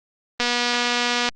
click train, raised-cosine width 0.2 ms, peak -4 dBFS, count 216, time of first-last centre 0.4-1.288 s, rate 242 Hz, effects low-pass 7000 Hz 12 dB/octave + Opus 24 kbps

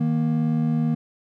triangle tone pair together, 157 / 235.7 Hz, D#3 / A#3, +16 / +19 cents, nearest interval perfect fifth, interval 703 cents, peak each -20 dBFS, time 0-0.95 s, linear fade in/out 10 ms, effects none

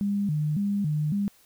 sine tone with vibrato, 174.61 Hz, F3, in tune, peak -23 dBFS, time 0.01-1.28 s, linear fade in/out 0 ms, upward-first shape square, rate 1.8 Hz, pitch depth 250 cents each way, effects white hiss -59 dBFS RMS until 1.45 s

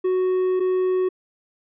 triangle tone pair in turn, 370 / 370 Hz, F#4 / F#4, 0 / 0 cents, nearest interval unison, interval 0 cents, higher neither, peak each -16 dBFS, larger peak neither, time 0.04-0.6 / 0.6-1.09 s, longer first, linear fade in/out 10 ms, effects resampled to 8000 Hz

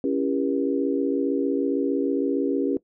sine chord, C# diminished seventh, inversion none, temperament just, 277.2 / 332.6 / 399.1 / 479 Hz, C#4 / E4 / G4 / Bb4, 0 / +16 / +31 / +47 cents, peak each -23 / -29 / -27 / -29 dBFS, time 0.04-2.77 s, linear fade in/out 2 ms, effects noise-tail reverb RT60 0.1 s tail -18 dB re dry

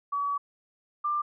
sine tone pair in turn, 1138 / 1188.8 Hz, C#6 / D6, +45 / +21 cents, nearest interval minor second, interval 76 cents, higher second, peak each -26 / -25 dBFS, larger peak second, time 0.12-0.38 / 1.04-1.22 s, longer first, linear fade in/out 10 ms, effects none

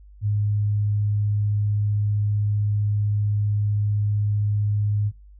sine tone, 103.83 Hz, G#2, in tune, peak -19 dBFS, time 0.21-5.12 s, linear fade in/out 50 ms, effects noise-tail reverb RT60 0.2 s tail -25 dB re dry + added 50 Hz sine -44 dBFS peak until 5.39 s

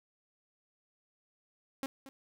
sawtooth tone with echo, 270 Hz, C#4, 45 cents flat, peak -30 dBFS, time 1.83-1.86 s, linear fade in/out 0 ms, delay 230 ms, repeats 1, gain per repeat -14 dB, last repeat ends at 2.09 s, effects none

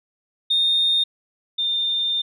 sine tone pair in turn, 3664 / 3611 Hz, A#7 / A7, -31 / +44 cents, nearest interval unison, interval 25 cents, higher first, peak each -15 / -19 dBFS, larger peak first, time 0.5-1.04 / 1.58-2.22 s, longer second, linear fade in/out 10 ms, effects tanh soft clip ceiling -11 dBFS

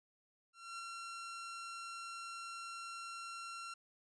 sawtooth tone with ADSR envelope, 1365 Hz, F6, 40 cents flat, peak -39 dBFS, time 0.53-3.74 s, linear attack 260 ms, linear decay 5 ms, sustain -2 dB, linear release 5 ms, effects resampled to 22050 Hz

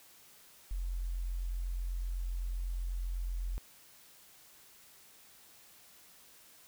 sine tone, 44 Hz, F1, 14 cents sharp, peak -33 dBFS, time 0.71-3.58 s, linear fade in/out 0 ms, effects white hiss -59 dBFS RMS until 6.67 s

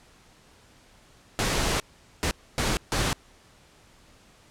pink noise bursts at uneven times, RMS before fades -25 dBFS, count 4, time 1.39-1.8 / 2.23-2.31 / 2.58-2.77 / 2.92-3.13 s, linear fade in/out 0 ms, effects pink hiss -56 dBFS RMS until 4.5 s + low-pass 9000 Hz 12 dB/octave

